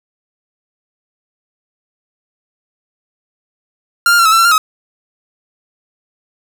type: tone with pitch steps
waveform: 45% pulse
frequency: 1393 / 1406 / 1364 / 1292 / 1338 / 1354 / 1397 / 1271 Hz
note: F6 / F6 / F6 / E6 / E6 / E6 / F6 / D#6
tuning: -5 / +11 / -41 / -35 / +25 / +46 / 0 / +36 cents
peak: -7 dBFS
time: 4.06-4.58 s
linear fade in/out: 2 ms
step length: 65 ms
effects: none